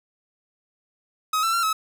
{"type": "tone with pitch steps", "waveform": "45% pulse", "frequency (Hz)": [1267, 1335, 1370, 1289], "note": ["D#6", "E6", "F6", "E6"], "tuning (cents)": [31, 22, -34, -39], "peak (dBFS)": -20, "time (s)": [1.33, 1.73], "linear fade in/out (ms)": 5, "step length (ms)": 100, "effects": []}